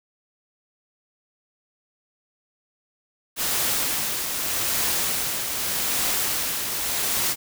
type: noise with tremolo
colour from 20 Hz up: white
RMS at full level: -23 dBFS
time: 3.36-7.36 s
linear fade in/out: 50 ms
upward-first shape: triangle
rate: 0.83 Hz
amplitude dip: 45%
effects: none